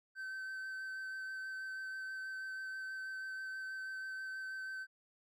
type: tone with vibrato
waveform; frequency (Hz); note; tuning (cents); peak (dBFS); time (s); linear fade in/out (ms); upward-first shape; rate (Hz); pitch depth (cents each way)
triangle; 1540; G6; -31; -39; 0.15-4.87; 50; sine; 6.2; 10
effects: none